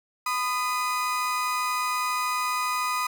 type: tone pair together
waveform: 35% pulse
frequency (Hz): 1004 / 1236.4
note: B5 / D#6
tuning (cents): +28 / -11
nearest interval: major third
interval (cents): 361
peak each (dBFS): -27 / -25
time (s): 0.26-3.07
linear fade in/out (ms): 5
effects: none